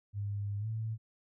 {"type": "tone with pitch glide", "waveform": "sine", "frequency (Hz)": [101.7, 110.9], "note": ["G#2", "A2"], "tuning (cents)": [-36, 14], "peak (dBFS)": -33, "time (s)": [0.13, 0.98], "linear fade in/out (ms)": 50, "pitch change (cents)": 150, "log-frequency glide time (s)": [0.59, 0.67], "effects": []}